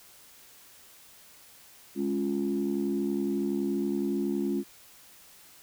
sine chord, Db major, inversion second, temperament equal, 207.7 / 277.2 / 349.2 Hz, Ab3 / Db4 / F4, 0 / 0 / 0 cents, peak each -30 dBFS, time 1.95-4.64 s, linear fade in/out 50 ms, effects tanh soft clip ceiling -19 dBFS + white hiss -54 dBFS RMS until 5.62 s

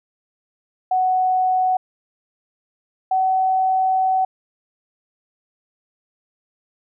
sine tone pair in turn, 743 / 755.1 Hz, F#5 / F#5, +7 / +35 cents, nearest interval unison, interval 28 cents, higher second, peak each -15 dBFS, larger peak neither, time 0.91-1.77 / 3.11-4.25 s, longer second, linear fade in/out 5 ms, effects none

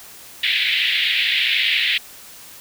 white band-pass noise, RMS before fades -19 dBFS, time 0.43-1.98 s, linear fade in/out 5 ms, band 1900 to 3700 Hz, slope 48 dB/octave, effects white hiss -41 dBFS RMS until 2.6 s

